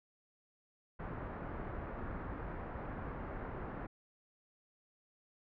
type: low-pass noise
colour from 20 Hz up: pink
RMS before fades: -43 dBFS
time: 0.99-3.87 s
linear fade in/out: 10 ms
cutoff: 1600 Hz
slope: 24 dB/octave
effects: none